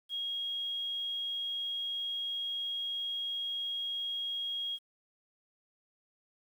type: tone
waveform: sine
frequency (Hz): 3279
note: G#7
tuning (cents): -23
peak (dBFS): -33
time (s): 0.09-4.79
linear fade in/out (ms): 50
effects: 10-bit